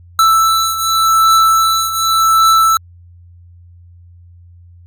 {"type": "beating tone pair", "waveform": "square", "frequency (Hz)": [1322, 1322.87], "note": ["E6", "E6"], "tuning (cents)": [5, 6], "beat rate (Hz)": 0.87, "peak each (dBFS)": [-11, -16], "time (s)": [0.19, 2.77], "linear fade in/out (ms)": 2, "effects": ["added 87 Hz sine -38 dBFS peak until 4.86 s", "Opus 48 kbps"]}